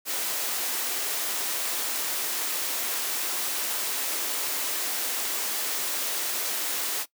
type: high-pass noise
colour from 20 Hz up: white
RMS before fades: -29 dBFS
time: 0.05-7.06 s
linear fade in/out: 50 ms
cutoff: 270 Hz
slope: 24 dB/octave
effects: noise-tail reverb RT60 0.1 s tail -20 dB re dry